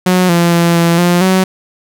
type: tone with pitch steps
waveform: sawtooth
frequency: 182.7 / 171.3 / 170.3 / 169.1 / 175.5 / 187.5 Hz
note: F#3 / F3 / F3 / E3 / F3 / F#3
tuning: -22 / -33 / -43 / +44 / +9 / +23 cents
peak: -4 dBFS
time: 0.06-1.44 s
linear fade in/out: 5 ms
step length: 230 ms
effects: none